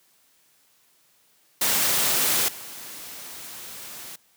white noise with level steps, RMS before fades -22 / -39 dBFS, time 1.61-4.16 s, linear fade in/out 5 ms, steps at 2.48 s, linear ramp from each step 5 ms, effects white hiss -62 dBFS RMS until 4.36 s + high-pass 100 Hz 12 dB/octave

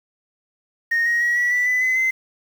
sine tone with pitch steps, 1854 / 1882.1 / 1910.5 / 1939.4 / 1968.8 / 1998.6 / 2029 / 2060 Hz, A#6 / A#6 / A#6 / B6 / B6 / B6 / B6 / C7, -10 / +16 / +42 / -32 / -6 / +20 / +46 / -28 cents, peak -15 dBFS, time 0.91-2.11 s, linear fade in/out 10 ms, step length 150 ms, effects tanh soft clip ceiling -13 dBFS + 7-bit

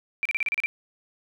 sine tone bursts, 2349 Hz, D7, in tune, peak -22 dBFS, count 8, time 0.23-0.66 s, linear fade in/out 0 ms, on 24 ms, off 34 ms, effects none

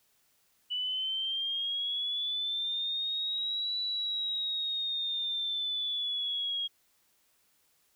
sine linear two-way sweep, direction up then down, 2960 to 3951 to 3270 Hz, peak -30 dBFS, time 0.7-6.68 s, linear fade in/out 20 ms, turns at 3.79 s, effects white hiss -70 dBFS RMS until 7.95 s

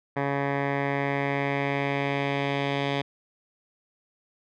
10% pulse tone with low-pass filter sweep, 140.2 Hz, C#3, 20 cents sharp, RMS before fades -27 dBFS, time 0.16-3.02 s, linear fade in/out 10 ms, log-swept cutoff 1600 to 3200 Hz, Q 2.3, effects none

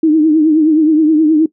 sine tone with vibrato, 311.1 Hz, D#4, in tune, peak -6 dBFS, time 0.03-1.46 s, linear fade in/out 5 ms, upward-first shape triangle, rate 9.5 Hz, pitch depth 89 cents each way, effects noise-tail reverb RT60 0.1 s tail -18 dB re dry

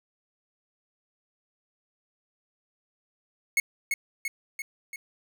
45% pulse tone with echo, 2186 Hz, C#7, 25 cents flat, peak -20 dBFS, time 3.57-3.6 s, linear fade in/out 2 ms, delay 340 ms, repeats 4, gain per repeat -4 dB, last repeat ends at 4.96 s, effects none

